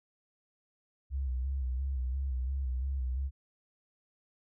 sine tone with vibrato, 65.4 Hz, C2, in tune, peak -30 dBFS, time 1.1-3.31 s, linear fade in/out 50 ms, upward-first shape square, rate 2.9 Hz, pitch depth 62 cents each way, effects none

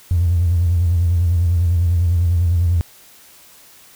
triangle tone with vibrato, 86.2 Hz, F2, 22 cents flat, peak -9 dBFS, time 0.11-2.81 s, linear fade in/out 0 ms, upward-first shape square, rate 10 Hz, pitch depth 59 cents each way, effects tanh soft clip ceiling -10 dBFS + white hiss -46 dBFS RMS until 3.95 s

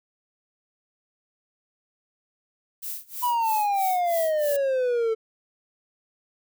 violet noise with tremolo, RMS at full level -32 dBFS, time 2.82-4.57 s, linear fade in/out 10 ms, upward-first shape sine, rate 3.1 Hz, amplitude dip 95%
triangle exponential sweep, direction down, 993 to 440 Hz, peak -19 dBFS, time 3.22-5.15 s, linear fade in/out 20 ms
effects none

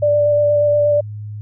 sine tone with vibrato, 587.3 Hz, D5, in tune, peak -11 dBFS, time 0.02-1.01 s, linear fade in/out 10 ms, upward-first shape square, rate 8.4 Hz, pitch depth 9 cents each way, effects added 105 Hz sine -26 dBFS peak until 1.41 s

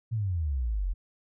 sine exponential sweep, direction down, 118.4 to 41.25 Hz, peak -26 dBFS, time 0.11-0.94 s, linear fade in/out 20 ms, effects none

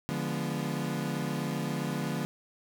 35% pulse chord, D diminished seventh, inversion none, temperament equal with one note detuned, 146.83 / 174.61 / 209.9 / 246.9 Hz, D3 / F3 / Ab3 / Cb4, 0 / 0 / +19 / 0 cents, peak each -33 / -34 / -36 / -35 dBFS, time 0.09-2.25 s, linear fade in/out 0 ms, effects none

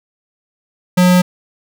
square tone, 180.5 Hz, F#3, 43 cents flat, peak -8 dBFS, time 0.97-1.22 s, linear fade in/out 10 ms, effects none

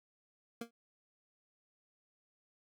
25% pulse tone with exponential decay, 233.1 Hz, A#3, in tune, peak -33 dBFS, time 0.61-0.71 s, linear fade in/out 5 ms, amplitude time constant 20 ms, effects none

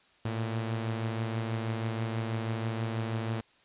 sawtooth beating tone pair, 111.9 / 118.1 Hz, A2 / A#2, +30 / +23 cents, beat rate 6.2 Hz, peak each -27 / -35 dBFS, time 0.25-3.41 s, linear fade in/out 5 ms, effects white hiss -63 dBFS RMS until 3.64 s + resampled to 8000 Hz

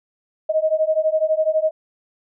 sine beating tone pair, 622.3 / 634.3 Hz, D#5 / D#5, 0 / +33 cents, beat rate 12 Hz, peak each -19 dBFS, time 0.49-1.71 s, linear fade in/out 10 ms, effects none

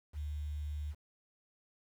sine tone with quantisation, 74.4 Hz, D2, 23 cents sharp, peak -36 dBFS, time 0.13-0.95 s, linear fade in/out 50 ms, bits 10, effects none

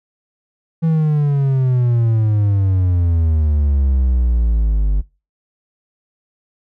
triangle exponential sweep, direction down, 164.81 to 48.38 Hz, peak -10 dBFS, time 0.82-5.02 s, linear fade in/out 20 ms, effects noise-tail reverb RT60 0.3 s tail -23 dB re dry

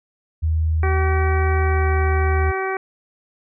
sine tone with pitch glide, 79.6 to 77.92 Hz, D#2 to D#2, +40 to +3 cents, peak -16 dBFS, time 0.42-2.52 s, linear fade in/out 20 ms, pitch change -37 cents, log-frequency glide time 1.57-1.87 s
harmonic tone, 382 Hz, G4, 45 cents flat, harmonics 1 / 2 / 3 / 4 / 5 / 6, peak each -24 / -27 / -29 / -30 / -31 / -32 dBFS, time 0.83-2.77 s, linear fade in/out 2 ms
effects none

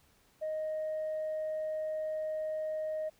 sine tone, 623 Hz, D#5, 2 cents sharp, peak -31 dBFS, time 0.41-3.1 s, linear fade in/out 20 ms, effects tanh soft clip ceiling -30 dBFS + pink hiss -67 dBFS RMS until 3.19 s

